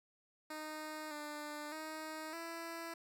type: tone with pitch steps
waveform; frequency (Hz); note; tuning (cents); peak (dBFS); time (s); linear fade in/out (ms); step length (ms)
10% pulse; 308.7 / 297.8 / 313.1 / 332.9; D#4 / D4 / D#4 / E4; -14 / +24 / +11 / +17; -35; 0.5-2.94; 5; 610
effects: none